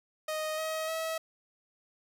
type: tone with pitch steps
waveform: sawtooth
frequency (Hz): 622.3 / 633.5 / 645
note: D#5 / D#5 / E5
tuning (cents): 0 / +31 / -38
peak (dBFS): -28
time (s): 0.28-1.18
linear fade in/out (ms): 5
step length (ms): 300
effects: none